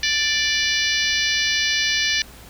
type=harmonic tone; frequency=587.3 Hz; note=D5; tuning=in tune; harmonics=3 / 4 / 5 / 6 / 7 / 8 / 9 / 10; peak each=-24 / -25 / -26 / -27 / -27 / -28 / -29 / -29 dBFS; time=0.03-2.22 s; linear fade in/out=2 ms; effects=added 60 Hz sine -44 dBFS peak until 2.49 s + pink hiss -44 dBFS RMS until 2.49 s